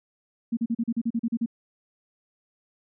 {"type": "tone bursts", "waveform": "sine", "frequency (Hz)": 231.5, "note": "A#3", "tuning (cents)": -12, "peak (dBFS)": -22, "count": 11, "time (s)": [0.52, 1.461], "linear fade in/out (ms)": 10, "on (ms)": 51, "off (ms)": 38, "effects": []}